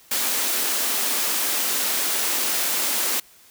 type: high-pass noise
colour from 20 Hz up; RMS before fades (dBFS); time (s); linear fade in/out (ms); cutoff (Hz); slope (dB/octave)
white; -23; 0.11-3.2; 5; 210; 48
effects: white hiss -52 dBFS RMS until 3.5 s